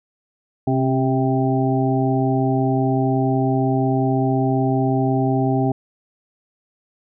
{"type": "harmonic tone with a mistuned harmonic", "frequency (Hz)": 130.81, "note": "C3", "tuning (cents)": 0, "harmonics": [1, 2, 3, 5, 6], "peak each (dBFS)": [-20, -20, -24, -27, -25], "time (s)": [0.67, 5.72], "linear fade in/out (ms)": 5, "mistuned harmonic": 2, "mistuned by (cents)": 34, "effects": []}